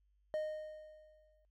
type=tone with exponential decay; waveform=triangle; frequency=617 Hz; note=D#5; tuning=15 cents flat; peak=-31 dBFS; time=0.34-1.45 s; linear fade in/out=0 ms; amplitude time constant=240 ms; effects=added 50 Hz sine -70 dBFS peak until 1.5 s + AAC 64 kbps